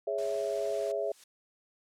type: chord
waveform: sine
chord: C# minor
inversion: second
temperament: equal with one note detuned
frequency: 415.3 / 556.9 / 659.3 Hz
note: G#4 / C#5 / E5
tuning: 0 / +8 / 0 cents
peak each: -34 / -34 / -33 dBFS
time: 0.07-1.12 s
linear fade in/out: 5 ms
type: noise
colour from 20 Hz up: white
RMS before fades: -48 dBFS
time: 0.18-0.92 s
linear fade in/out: 5 ms
type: noise with exponential growth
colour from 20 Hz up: blue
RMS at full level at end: -47 dBFS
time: 0.78-1.24 s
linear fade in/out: 5 ms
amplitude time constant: 100 ms
effects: low-pass 8000 Hz 12 dB/octave